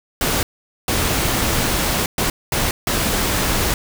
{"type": "noise bursts at uneven times", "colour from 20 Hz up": "pink", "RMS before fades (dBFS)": -19, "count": 5, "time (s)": [[0.21, 0.43], [0.88, 2.06], [2.18, 2.3], [2.52, 2.71], [2.87, 3.74]], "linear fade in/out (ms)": 2, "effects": []}